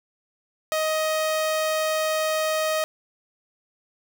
sawtooth tone, 627 Hz, D#5, 13 cents sharp, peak -18 dBFS, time 0.72-2.84 s, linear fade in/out 0 ms, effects none

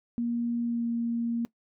sine tone with pitch glide, 236.3 to 233.7 Hz, A#3 to A#3, +24 to +5 cents, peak -26 dBFS, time 0.18-1.45 s, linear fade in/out 0 ms, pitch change -19 cents, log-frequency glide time 0.63-0.86 s, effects noise-tail reverb RT60 0.1 s tail -20 dB re dry

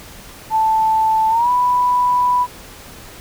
sine tone with pitch glide, 880 to 987.8 Hz, A5 to B5, 0 to 0 cents, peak -12 dBFS, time 0.5-2.47 s, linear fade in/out 50 ms, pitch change +200 cents, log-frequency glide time 1.29-1.5 s, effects pink hiss -38 dBFS RMS until 3.2 s

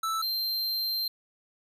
square tone pair in turn, 1318.5 / 4150 Hz, E6 / C8, 0 / -15 cents, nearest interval octave + minor sixth, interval 1985 cents, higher second, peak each -28 dBFS, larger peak neither, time 0.03-0.22 / 0.22-1.08 s, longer second, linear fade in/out 5 ms, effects resampled to 32000 Hz

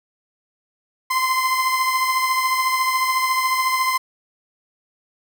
30% pulse beating tone pair, 1034 / 1048 Hz, C6 / C6, -21 / +2 cents, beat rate 14 Hz, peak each -16 / -22 dBFS, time 1.1-3.98 s, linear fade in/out 10 ms, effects none

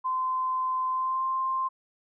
sine tone with pitch glide, 1032 to 1050.6 Hz, C6 to C6, -24 to +7 cents, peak -25 dBFS, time 0.04-1.69 s, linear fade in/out 20 ms, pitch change +31 cents, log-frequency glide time 0.9-1.25 s, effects none

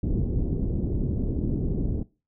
pink low-pass noise, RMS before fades -26 dBFS, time 0.03-2.03 s, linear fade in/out 5 ms, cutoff 360 Hz, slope 24 dB/octave, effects noise-tail reverb RT60 0.3 s tail -20 dB re dry

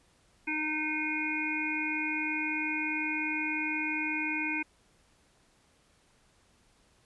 harmonic tone, 307.6 Hz, D#4, 20 cents flat, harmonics 1 / 3 / 5 / 7 / 8, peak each -35 / -41 / -40 / -35 / -33 dBFS, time 0.47-4.63 s, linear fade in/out 10 ms, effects pink hiss -66 dBFS RMS until 7.05 s + resampled to 24000 Hz

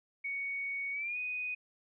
sine tone with pitch glide, 2231 to 2490 Hz, C#7 to D#7, +11 to +1 cents, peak -34 dBFS, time 0.24-1.55 s, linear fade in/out 10 ms, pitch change +190 cents, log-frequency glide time 0.92-1.18 s, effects none

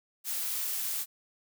blue noise, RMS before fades -33 dBFS, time 0.24-1.06 s, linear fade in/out 50 ms, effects none

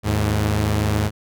sawtooth tone pair together, 77.78 / 105.66 Hz, D#2 / G#2, 0 / +30 cents, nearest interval perfect fourth, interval 530 cents, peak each -19 / -15 dBFS, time 0.03-1.11 s, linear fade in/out 50 ms, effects none

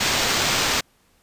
white noise with sample-and-hold, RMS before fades -21 dBFS, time 0-0.81 s, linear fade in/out 10 ms, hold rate 11025 Hz, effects pink hiss -61 dBFS RMS until 1.22 s + resampled to 32000 Hz

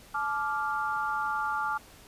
sine chord, D minor, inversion second, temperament equal with one note detuned, 863.4 / 1174.7 / 1396.9 Hz, A5 / D6 / F6, -33 / 0 / 0 cents, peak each -32 dBFS, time 0.14-1.78 s, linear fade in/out 10 ms, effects pink hiss -53 dBFS RMS until 2.07 s + resampled to 32000 Hz

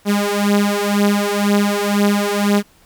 sawtooth beating tone pair, 203 / 205 Hz, G#3 / G#3, -39 / -22 cents, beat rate 2 Hz, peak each -13 dBFS, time 0.05-2.63 s, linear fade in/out 50 ms, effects pink hiss -52 dBFS RMS until 2.85 s

